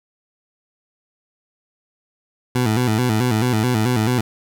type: tone with vibrato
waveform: 20% pulse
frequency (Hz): 116.54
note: A#2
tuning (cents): 0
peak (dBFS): -11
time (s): 2.55-4.21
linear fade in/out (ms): 5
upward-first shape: square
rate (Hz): 4.6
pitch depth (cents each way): 120
effects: 8-bit